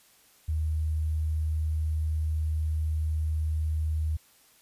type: tone with sample-and-hold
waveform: sine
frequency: 78 Hz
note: D#2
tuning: 5 cents sharp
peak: -25 dBFS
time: 0.48-4.17 s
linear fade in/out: 10 ms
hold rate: 11025 Hz
effects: white hiss -60 dBFS RMS until 4.61 s + resampled to 32000 Hz